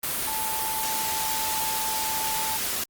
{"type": "tone in noise", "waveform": "sine", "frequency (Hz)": 878, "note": "A5", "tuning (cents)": -4, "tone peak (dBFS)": -30, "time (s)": [0.27, 2.57], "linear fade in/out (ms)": 5, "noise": "white", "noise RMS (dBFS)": -28, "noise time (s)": [0.03, 2.84], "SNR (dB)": -5, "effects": ["Opus 32 kbps"]}